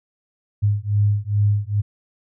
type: beating tone pair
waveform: sine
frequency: 102 / 104.4 Hz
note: G#2 / G#2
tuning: -31 / +10 cents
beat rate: 2.4 Hz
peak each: -19 dBFS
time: 0.62-1.82 s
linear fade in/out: 20 ms
effects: none